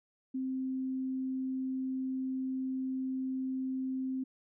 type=tone; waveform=sine; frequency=261.5 Hz; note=C4; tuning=1 cent flat; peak=-32 dBFS; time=0.34-4.24 s; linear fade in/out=10 ms; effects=none